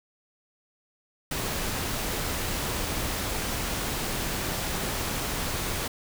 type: noise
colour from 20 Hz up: pink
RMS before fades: -30 dBFS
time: 1.31-5.88 s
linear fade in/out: 5 ms
effects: none